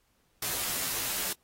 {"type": "noise with comb filter", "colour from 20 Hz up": "white", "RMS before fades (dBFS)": -32, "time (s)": [0.42, 1.33], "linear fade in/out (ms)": 5, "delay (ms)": 13, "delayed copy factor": -0.75, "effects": ["pink hiss -71 dBFS RMS until 1.43 s", "AAC 48 kbps"]}